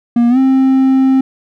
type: tone with pitch glide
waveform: triangle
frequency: 237.1 to 264.6 Hz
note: A#3 to C4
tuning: +30 to +20 cents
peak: -5 dBFS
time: 0.16-1.21 s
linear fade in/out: 5 ms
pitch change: +190 cents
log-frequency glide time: 0.29-0.38 s
effects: none